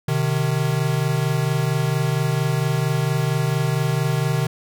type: tone pair together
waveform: square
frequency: 128.8 / 153.17 Hz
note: C3 / D#3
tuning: -27 / -27 cents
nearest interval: minor third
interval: 300 cents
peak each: -22 dBFS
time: 0.08-4.47 s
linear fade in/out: 5 ms
effects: none